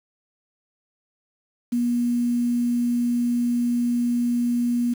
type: tone with quantisation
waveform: sine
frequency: 240.6 Hz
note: B3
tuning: 45 cents flat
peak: -19 dBFS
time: 1.72-4.94 s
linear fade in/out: 10 ms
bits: 7
effects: none